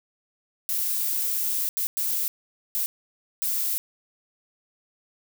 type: noise bursts at uneven times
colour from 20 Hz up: violet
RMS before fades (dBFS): -26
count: 5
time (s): 0.69-1.69 / 1.77-1.87 / 1.97-2.28 / 2.75-2.86 / 3.42-3.78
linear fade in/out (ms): 0
effects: none